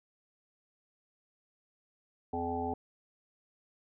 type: harmonic tone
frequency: 85.3 Hz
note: F2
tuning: 40 cents flat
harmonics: 1 / 3 / 5 / 7 / 9 / 10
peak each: -42 / -38 / -38 / -46 / -36 / -41 dBFS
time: 2.33-2.74 s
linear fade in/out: 5 ms
effects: none